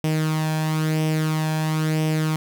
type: tone with flanger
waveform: sawtooth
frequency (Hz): 156.5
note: D#3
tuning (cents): +10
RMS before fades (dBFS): -22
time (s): 0.04-2.36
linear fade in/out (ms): 0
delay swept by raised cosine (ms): 0.35 to 1.22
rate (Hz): 1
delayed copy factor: +0.55
effects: none